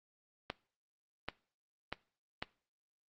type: clicks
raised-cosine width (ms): 0.3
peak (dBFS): -20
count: 4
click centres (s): 0.501 / 1.286 / 1.926 / 2.425
effects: noise-tail reverb RT60 0.4 s tail -21 dB re dry + Opus 24 kbps